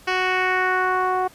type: tone with low-pass filter sweep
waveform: 10% pulse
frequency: 370 Hz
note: F#4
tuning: in tune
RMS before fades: -21 dBFS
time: 0.07-1.28 s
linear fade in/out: 10 ms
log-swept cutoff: 3700 to 840 Hz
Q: 1.9
effects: pink hiss -49 dBFS RMS until 1.34 s + resampled to 32000 Hz